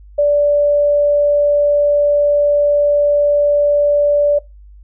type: tone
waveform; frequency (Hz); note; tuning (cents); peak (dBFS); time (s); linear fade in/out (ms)
sine; 582; D5; -16; -9; 0.18-4.39; 10
effects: noise-tail reverb RT60 0.2 s tail -20 dB re dry + added 50 Hz sine -37 dBFS peak until 4.83 s